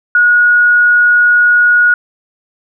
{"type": "tone", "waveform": "sine", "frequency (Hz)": 1450, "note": "F#6", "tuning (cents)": -35, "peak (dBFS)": -5, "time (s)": [0.15, 1.94], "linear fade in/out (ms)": 2, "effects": []}